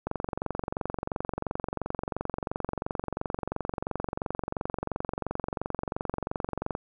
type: click train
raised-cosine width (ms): 1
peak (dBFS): -16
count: 154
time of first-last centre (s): 0.07-6.751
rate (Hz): 22.9
effects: none